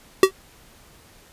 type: tone with exponential decay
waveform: square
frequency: 382.4 Hz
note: G4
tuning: 43 cents flat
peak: -6 dBFS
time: 0.23-0.31 s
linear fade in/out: 2 ms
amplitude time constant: 17 ms
effects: pink hiss -51 dBFS RMS until 1.32 s + resampled to 32000 Hz